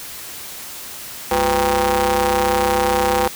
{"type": "ring-modulated tone", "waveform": "sawtooth", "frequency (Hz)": 146.83, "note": "D3", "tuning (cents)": 0, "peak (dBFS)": -8, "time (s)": [1.31, 3.28], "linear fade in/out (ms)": 5, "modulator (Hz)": 645, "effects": ["white hiss -33 dBFS RMS until 3.35 s"]}